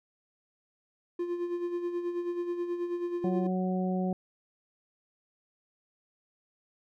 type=tone with tremolo; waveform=triangle; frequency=349.2 Hz; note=F4; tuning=in tune; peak=-26 dBFS; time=1.19-3.47 s; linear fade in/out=5 ms; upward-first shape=sine; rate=9.3 Hz; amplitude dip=55%
type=harmonic tone; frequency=185 Hz; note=F#3; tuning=in tune; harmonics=1 / 2 / 3 / 4; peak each=-28 / -36 / -38 / -38 dBFS; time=3.24-4.13 s; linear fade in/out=2 ms
effects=none